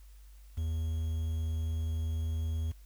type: tone with quantisation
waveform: triangle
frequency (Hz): 80.4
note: E2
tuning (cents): -43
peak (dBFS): -28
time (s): 0.57-2.72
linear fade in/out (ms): 10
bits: 9
effects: added 50 Hz sine -50 dBFS peak until 2.85 s + white hiss -66 dBFS RMS until 2.85 s